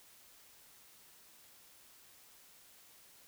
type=silence; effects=white hiss -61 dBFS RMS until 3.27 s